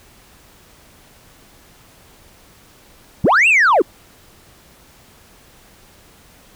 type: linear two-way sweep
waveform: sine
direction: up then down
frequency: 87.31 to 2794 to 292.9 Hz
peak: -7 dBFS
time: 3.24-3.82 s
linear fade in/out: 5 ms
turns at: 3.48 s
effects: tanh soft clip ceiling -8 dBFS + pink hiss -48 dBFS RMS until 6.55 s